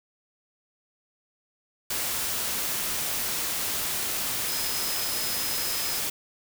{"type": "tone in noise", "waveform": "sine", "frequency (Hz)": 5090, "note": "D#8", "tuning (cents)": 39, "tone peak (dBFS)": -34, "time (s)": [4.48, 5.99], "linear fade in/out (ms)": 5, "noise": "white", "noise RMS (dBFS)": -29, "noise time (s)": [1.9, 6.1], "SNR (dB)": -8, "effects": []}